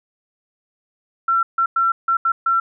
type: tone bursts at uneven times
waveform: sine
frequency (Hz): 1353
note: E6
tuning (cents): +45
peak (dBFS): -14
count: 6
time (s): 1.28-1.43 / 1.58-1.66 / 1.76-1.92 / 2.08-2.17 / 2.25-2.32 / 2.46-2.6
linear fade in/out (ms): 5
effects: none